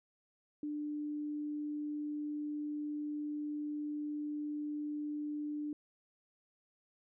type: tone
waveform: sine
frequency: 297.2 Hz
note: D4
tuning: 21 cents sharp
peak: -36 dBFS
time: 0.63-5.73 s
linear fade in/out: 2 ms
effects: none